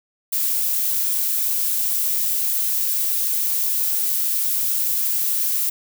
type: noise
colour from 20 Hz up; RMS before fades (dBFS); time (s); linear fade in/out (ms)
violet; -21; 0.32-5.7; 10
effects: none